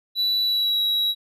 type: tone with pitch glide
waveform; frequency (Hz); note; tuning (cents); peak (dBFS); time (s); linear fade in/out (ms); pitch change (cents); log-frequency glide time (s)
triangle; 3951 to 3876; B7 to B7; 0 to -33; -18; 0.15-1.15; 50; -33; 0.43-0.8
effects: none